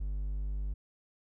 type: tone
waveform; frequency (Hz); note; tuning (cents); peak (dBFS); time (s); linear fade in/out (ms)
triangle; 49.95; G1; +33; -30; 0-0.74; 10
effects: none